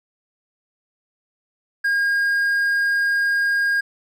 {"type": "tone", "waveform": "triangle", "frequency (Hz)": 1623, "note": "G#6", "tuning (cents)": -40, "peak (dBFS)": -15, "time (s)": [1.84, 3.81], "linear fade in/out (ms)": 10, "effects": []}